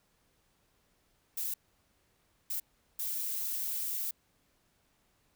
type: noise bursts at uneven times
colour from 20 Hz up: violet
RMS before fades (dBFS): -35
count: 3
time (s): 1.37-1.54 / 2.5-2.6 / 2.99-4.11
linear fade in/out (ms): 5
effects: pink hiss -72 dBFS RMS until 5.35 s